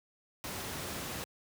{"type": "noise", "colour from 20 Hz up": "pink", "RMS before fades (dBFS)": -39, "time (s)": [0.44, 1.24], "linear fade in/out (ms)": 0, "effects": ["high-pass 80 Hz 12 dB/octave"]}